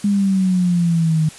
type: exponential sweep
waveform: sine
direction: down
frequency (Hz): 205 to 154.7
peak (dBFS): -13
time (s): 0.04-1.29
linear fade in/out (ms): 5
effects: white hiss -39 dBFS RMS until 1.38 s + resampled to 24000 Hz